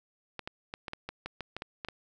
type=clicks; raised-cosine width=0.3 ms; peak=-21 dBFS; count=12; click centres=0.393 / 0.475 / 0.739 / 0.882 / 0.934 / 1.09 / 1.26 / 1.407 / 1.566 / 1.621 / 1.848 / 1.886 s; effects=none